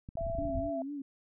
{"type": "clicks", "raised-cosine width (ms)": 5, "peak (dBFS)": -30, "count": 12, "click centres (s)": [0.089, 0.155, 0.21, 0.267, 0.3, 0.351, 0.387, 0.421, 0.453, 0.495, 0.557, 0.588]}
{"type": "tone", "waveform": "sine", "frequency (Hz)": 667, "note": "E5", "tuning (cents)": 20, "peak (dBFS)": -33, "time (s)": [0.17, 0.82], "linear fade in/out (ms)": 2}
{"type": "low-pass noise", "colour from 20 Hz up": "pink", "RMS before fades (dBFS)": -39, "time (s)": [0.18, 0.71], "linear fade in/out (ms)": 50, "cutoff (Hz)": 130, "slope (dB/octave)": 96}
{"type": "tone with vibrato", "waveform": "sine", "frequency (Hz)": 277.2, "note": "C#4", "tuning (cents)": 0, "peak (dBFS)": -36, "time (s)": [0.38, 1.02], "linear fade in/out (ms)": 5, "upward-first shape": "sine", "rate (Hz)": 4.1, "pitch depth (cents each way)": 90}
{"effects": []}